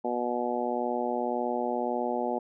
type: harmonic tone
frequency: 121.8 Hz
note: B2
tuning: 24 cents flat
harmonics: 2 / 3 / 4 / 5 / 6 / 7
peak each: -34 / -34 / -34 / -34 / -34 / -34 dBFS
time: 0.04-2.39 s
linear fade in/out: 10 ms
effects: none